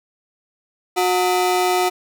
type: ring-modulated tone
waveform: 35% pulse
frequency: 545 Hz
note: C#5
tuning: 29 cents flat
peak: -11 dBFS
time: 0.96-1.9 s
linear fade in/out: 20 ms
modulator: 181 Hz
effects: none